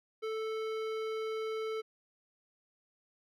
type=tone with hard clipping; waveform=sine; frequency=440 Hz; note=A4; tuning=in tune; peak=-36 dBFS; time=0.22-1.82 s; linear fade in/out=20 ms; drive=15 dB; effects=none